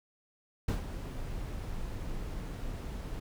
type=noise with ADSR envelope; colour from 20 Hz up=brown; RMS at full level=-28 dBFS; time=0.68-3.2 s; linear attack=6 ms; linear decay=120 ms; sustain=-10 dB; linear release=10 ms; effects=none